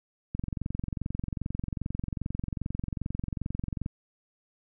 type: click train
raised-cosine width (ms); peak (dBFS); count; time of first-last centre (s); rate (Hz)
5; -19; 80; 0.35-3.861; 22.5
effects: none